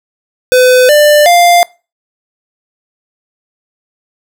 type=tone with pitch steps; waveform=square; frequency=505 / 593.7 / 697.9 Hz; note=B4 / D5 / F5; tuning=+39 / +19 / -1 cents; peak=-4 dBFS; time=0.52-1.63 s; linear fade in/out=0 ms; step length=370 ms; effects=noise-tail reverb RT60 0.3 s tail -23 dB re dry